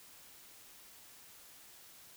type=silence; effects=white hiss -57 dBFS RMS until 2.16 s